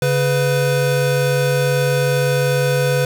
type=tone pair together; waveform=square; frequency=140 / 499.2 Hz; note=C#3 / B4; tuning=+18 / +19 cents; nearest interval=octave + minor seventh; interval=2201 cents; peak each=-18 / -18 dBFS; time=0.02-3.05 s; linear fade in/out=2 ms; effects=none